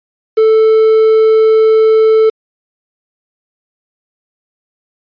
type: tone with quantisation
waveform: triangle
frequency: 440 Hz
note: A4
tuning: in tune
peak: -3 dBFS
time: 0.37-2.3 s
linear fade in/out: 10 ms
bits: 5
effects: resampled to 11025 Hz